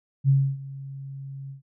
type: tone with ADSR envelope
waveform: sine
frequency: 136.8 Hz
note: C#3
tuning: 23 cents flat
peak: -14 dBFS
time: 0.24-1.62 s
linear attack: 49 ms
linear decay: 280 ms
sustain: -20 dB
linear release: 120 ms
effects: none